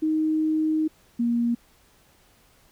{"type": "tone pair in turn", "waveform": "sine", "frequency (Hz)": [312.6, 236.2], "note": ["D#4", "A#3"], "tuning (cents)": [8, 23], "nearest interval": "perfect fourth", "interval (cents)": 485, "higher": "first", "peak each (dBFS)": -20, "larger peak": "neither", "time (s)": [[0.02, 0.88], [1.19, 1.55]], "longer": "first", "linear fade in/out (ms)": 10, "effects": ["pink hiss -59 dBFS RMS until 2.71 s"]}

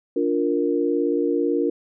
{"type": "chord", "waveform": "sine", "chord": "Bb major", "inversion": "first", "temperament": "just", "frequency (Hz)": [291.4, 349.6, 466.2], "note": ["D4", "F4", "Bb4"], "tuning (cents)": [-13, 2, 0], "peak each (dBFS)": -23, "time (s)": [0.16, 1.7], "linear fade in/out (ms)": 5, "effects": []}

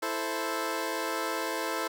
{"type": "chord", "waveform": "15% pulse", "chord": "A minor", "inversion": "second", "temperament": "equal", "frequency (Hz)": [329.6, 440, 523.3], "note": ["E4", "A4", "C5"], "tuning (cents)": [0, 0, 0], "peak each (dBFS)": -28, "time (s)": [0.02, 1.88], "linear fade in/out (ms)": 10, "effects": []}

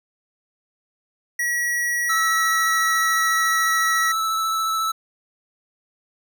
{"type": "tone", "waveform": "square", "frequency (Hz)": 1921, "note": "B6", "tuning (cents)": -48, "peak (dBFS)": -21, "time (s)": [1.39, 4.12], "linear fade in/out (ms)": 5}
{"type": "tone with vibrato", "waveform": "square", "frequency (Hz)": 1313, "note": "E6", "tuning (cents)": -7, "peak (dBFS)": -21, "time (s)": [2.09, 4.92], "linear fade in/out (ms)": 10, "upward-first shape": "triangle", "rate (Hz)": 14, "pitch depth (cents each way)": 14}
{"effects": []}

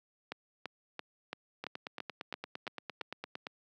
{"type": "two click trains", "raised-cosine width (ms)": 0.3, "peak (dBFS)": [-22, -23], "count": [9, 17], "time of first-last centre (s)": [[0.32, 3.014], [1.64, 3.469]], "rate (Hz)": [2.97, 8.75], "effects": ["high-pass 200 Hz 12 dB/octave"]}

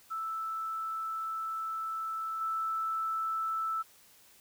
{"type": "tone with level steps", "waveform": "sine", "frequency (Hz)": 1318.5, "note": "E6", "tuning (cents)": 0, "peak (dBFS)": [-33, -30], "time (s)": [0.1, 3.83], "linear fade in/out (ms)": 20, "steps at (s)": 2.41, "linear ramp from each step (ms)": 2, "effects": ["white hiss -60 dBFS RMS until 4.4 s"]}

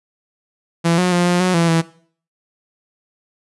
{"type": "tone with pitch steps", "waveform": "sawtooth", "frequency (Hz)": [168.2, 180.7, 175.8, 176.8, 183.2, 168.1, 164.6], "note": ["E3", "F#3", "F3", "F3", "F#3", "E3", "E3"], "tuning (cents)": [35, -41, 12, 22, -17, 34, -2], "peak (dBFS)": -9, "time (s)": [0.84, 1.82], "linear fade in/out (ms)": 20, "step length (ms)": 140, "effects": ["noise-tail reverb RT60 0.5 s tail -19 dB re dry", "resampled to 24000 Hz"]}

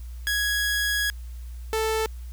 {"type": "tone pair in turn", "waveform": "sawtooth", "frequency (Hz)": [1664, 440.7], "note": ["G#6", "A4"], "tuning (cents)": [3, 3], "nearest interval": "octave + major seventh", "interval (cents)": 2300, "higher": "first", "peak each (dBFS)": -19, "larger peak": "neither", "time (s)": [[0.27, 1.1], [1.73, 2.06]], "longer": "first", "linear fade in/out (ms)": 0, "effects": ["added 60 Hz sine -34 dBFS peak until 2.32 s", "white hiss -56 dBFS RMS until 2.32 s"]}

